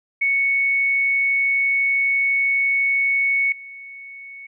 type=tone with level steps; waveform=sine; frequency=2217 Hz; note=C#7; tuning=in tune; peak=-16 / -35 dBFS; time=0.21-4.47 s; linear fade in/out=10 ms; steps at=3.52 s; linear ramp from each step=2 ms; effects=none